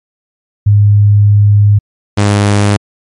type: tone pair in turn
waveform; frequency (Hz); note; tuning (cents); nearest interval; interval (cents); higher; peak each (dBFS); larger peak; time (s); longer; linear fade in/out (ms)
sine / sawtooth; 103 / 102.29; G#2 / G#2; -14 / -26; unison; 12; first; -3; neither; 0.66-1.79 / 2.17-2.77; first; 10
effects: MP3 48 kbps